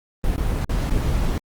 brown noise with dropouts, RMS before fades -21 dBFS, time 0.24-1.38 s, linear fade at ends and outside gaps 1 ms, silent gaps 0.362-0.379 / 0.646-0.694 / 0.898-0.907 s, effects Opus 24 kbps

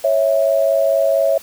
sine tone pair together, 552 / 656.4 Hz, C#5 / E5, -7 / -8 cents, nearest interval minor third, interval 299 cents, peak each -15 dBFS, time 0.04-1.38 s, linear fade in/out 5 ms, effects white hiss -40 dBFS RMS until 1.42 s

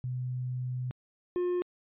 sine / triangle tone pair in turn, 126.1 / 356.7 Hz, B2 / F4, +36 / +37 cents, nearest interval octave + tritone, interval 1801 cents, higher second, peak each -31 / -25 dBFS, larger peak second, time 0.04-0.91 / 1.36-1.62 s, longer first, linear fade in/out 0 ms, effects resampled to 8000 Hz

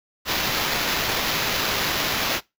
blue noise with sample-and-hold, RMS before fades -24 dBFS, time 0.25-2.41 s, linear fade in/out 50 ms, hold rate 8820 Hz, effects noise-tail reverb RT60 0.2 s tail -21 dB re dry

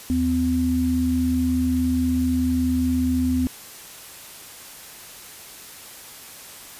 sine tone pair together, 79.4 / 254.7 Hz, D#2 / C4, +36 / -46 cents, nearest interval octave + minor sixth, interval 2018 cents, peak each -25 / -19 dBFS, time 0.1-3.47 s, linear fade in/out 0 ms, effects white hiss -41 dBFS RMS until 6.79 s + resampled to 32000 Hz

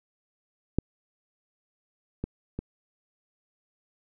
clicks, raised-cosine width 3 ms, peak -10 / -17 / -19 dBFS, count 3, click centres 0.786 / 2.24 / 2.59 s, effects none

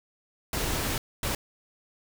pink noise bursts at uneven times, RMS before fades -29 dBFS, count 2, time 0.53-0.98 / 1.23-1.35 s, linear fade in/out 2 ms, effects none

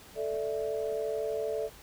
sine chord, A suspended fourth, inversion none, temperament equal, 440 / 587.3 / 659.3 Hz, A4 / D5 / E5, 0 / 0 / 0 cents, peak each -32 / -35 / -37 dBFS, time 0.15-1.7 s, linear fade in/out 50 ms, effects pink hiss -52 dBFS RMS until 1.82 s

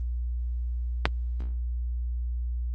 click, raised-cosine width 0.3 ms, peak -4 dBFS, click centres 1.055 s, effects added 60 Hz sine -27 dBFS peak until 2.74 s + Opus 24 kbps

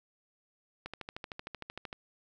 click train, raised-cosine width 0.3 ms, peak -24 dBFS, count 15, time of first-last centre 0.86-1.929 s, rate 13.1 Hz, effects 11-bit

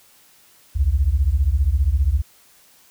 sine beating tone pair, 61.9 / 76.9 Hz, B1 / D#2, +5 / -20 cents, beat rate 15 Hz, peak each -17 dBFS, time 0.75-2.22 s, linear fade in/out 20 ms, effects tanh soft clip ceiling -8 dBFS + white hiss -53 dBFS RMS until 2.9 s

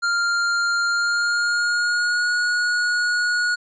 square tone with pitch glide, 1396.9 to 1450.3 Hz, F6 to F#6, 0 to -35 cents, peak -19 dBFS, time 0.02-3.56 s, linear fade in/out 20 ms, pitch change +65 cents, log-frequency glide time 0.87-2.31 s, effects resampled to 16000 Hz

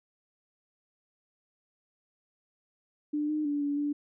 sine tone with pitch steps, 297.4 / 304.6 / 290 / 287.1 / 291.4 Hz, D4 / D#4 / D4 / D4 / D4, +22 / -37 / -22 / -39 / -13 cents, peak -27 dBFS, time 3.13-3.93 s, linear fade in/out 10 ms, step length 160 ms, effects none

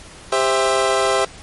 25% pulse chord, C major, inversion second, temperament equal with one note detuned, 398.8 / 523.3 / 659.3 Hz, G4 / C5 / E5, +30 / 0 / 0 cents, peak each -16 dBFS, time 0.32-1.25 s, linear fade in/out 5 ms, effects pink hiss -40 dBFS RMS until 1.42 s + MP3 48 kbps

